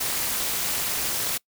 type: noise with amplitude modulation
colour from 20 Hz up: white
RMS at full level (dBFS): -23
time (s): 0-1.38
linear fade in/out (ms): 10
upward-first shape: sine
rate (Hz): 294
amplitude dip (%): 80
effects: noise-tail reverb RT60 0.1 s tail -24 dB re dry